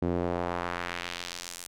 sawtooth tone with band-pass filter sweep, 87.4 Hz, F2, 2 cents sharp, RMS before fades -33 dBFS, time 0.02-1.67 s, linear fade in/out 5 ms, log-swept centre 310 to 9800 Hz, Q 1.1, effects none

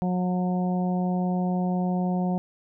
harmonic tone, 181.2 Hz, F#3, 36 cents flat, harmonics 1 / 2 / 3 / 4 / 5, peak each -23 / -35 / -36 / -33 / -40 dBFS, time 0.02-2.38 s, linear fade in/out 0 ms, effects none

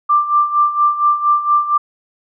sine tone with tremolo, 1182 Hz, D6, 11 cents sharp, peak -8 dBFS, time 0.09-1.78 s, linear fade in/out 10 ms, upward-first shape sine, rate 4.3 Hz, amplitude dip 75%, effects none

